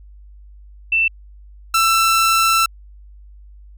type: tone pair in turn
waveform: sine / sawtooth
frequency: 2671 / 1335.5 Hz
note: E7 / E6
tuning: +22 / +22 cents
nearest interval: octave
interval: 1200 cents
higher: first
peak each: -13 / -9 dBFS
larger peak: second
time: 0.92-1.08 / 1.74-2.66 s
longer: second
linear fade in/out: 5 ms
effects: added 50 Hz sine -39 dBFS peak until 3.77 s